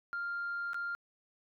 sine tone with dropouts, 1396.9 Hz, F6, in tune, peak -33 dBFS, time 0.13-0.95 s, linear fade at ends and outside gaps 0 ms, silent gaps 0.733-0.744 s, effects tanh soft clip ceiling -31 dBFS

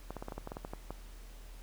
clicks, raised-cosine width 1 ms, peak -26 dBFS, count 12, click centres 0.106 / 0.167 / 0.225 / 0.284 / 0.322 / 0.38 / 0.474 / 0.519 / 0.569 / 0.649 / 0.735 / 0.906 s, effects added 40 Hz sine -47 dBFS peak until 1.62 s + pink hiss -58 dBFS RMS until 1.62 s

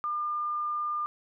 sine tone, 1203 Hz, D6, 41 cents sharp, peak -28 dBFS, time 0.04-1.06 s, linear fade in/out 0 ms, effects none

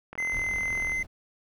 click train, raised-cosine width 0.5 ms, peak -25 dBFS, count 34, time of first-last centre 0.13-0.919 s, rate 41.8 Hz
triangle tone, 2060 Hz, C7, 28 cents flat, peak -25 dBFS, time 0.18-1.03 s, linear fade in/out 5 ms
brown noise with tremolo, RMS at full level -39 dBFS, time 0.31-1.07 s, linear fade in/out 20 ms, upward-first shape sine, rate 4.9 Hz, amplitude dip 25%
effects none

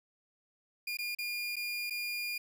30% pulse tone with dropouts, 2420 Hz, D#7, 49 cents flat, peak -32 dBFS, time 0.87-2.38 s, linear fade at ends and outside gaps 5 ms, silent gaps 0.971-0.987 / 1.15-1.186 / 1.558-1.565 / 1.899-1.906 s, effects none

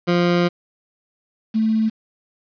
20% pulse / sine tone pair in turn, 174.8 / 220.2 Hz, F3 / A3, +2 / +2 cents, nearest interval major third, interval 400 cents, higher second, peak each -10 / -15 dBFS, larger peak first, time 0.07-0.49 / 1.54-1.9 s, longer first, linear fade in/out 20 ms, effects resampled to 11025 Hz + 7-bit

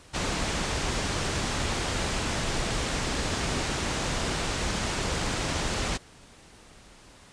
pink low-pass noise, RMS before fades -29 dBFS, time 0.13-5.98 s, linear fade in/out 20 ms, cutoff 8500 Hz, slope 24 dB/octave, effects pink hiss -52 dBFS RMS until 7.32 s + resampled to 22050 Hz

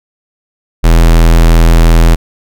square tone, 41.41 Hz, E1, 9 cents sharp, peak -3 dBFS, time 0.83-2.16 s, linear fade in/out 20 ms, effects none

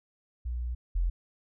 sine tone pair in turn, 60.3 / 43.14 Hz, B1 / F1, -41 / -20 cents, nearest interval tritone, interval 579 cents, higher first, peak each -30 / -24 dBFS, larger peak second, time 0.45-0.75 / 0.95-1.1 s, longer first, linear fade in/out 10 ms, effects none

